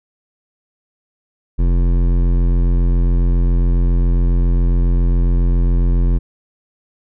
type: tone with hard clipping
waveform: sine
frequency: 43.65 Hz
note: F1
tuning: in tune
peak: -13 dBFS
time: 1.58-6.19 s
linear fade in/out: 20 ms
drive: 14 dB
effects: none